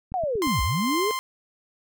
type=click train; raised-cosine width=5 ms; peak=-25 dBFS; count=5; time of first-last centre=0.12-0.59 s; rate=8.51 Hz
type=linear two-way sweep; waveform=sine; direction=down then up; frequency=773 to 49.45 to 446.2 Hz; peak=-23 dBFS; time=0.14-1.11 s; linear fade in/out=0 ms; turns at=0.62 s
type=tone with tremolo; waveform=sawtooth; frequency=1046.5 Hz; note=C6; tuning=in tune; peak=-20 dBFS; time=0.42-1.19 s; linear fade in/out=0 ms; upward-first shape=sine; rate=2.2 Hz; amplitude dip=30%
effects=none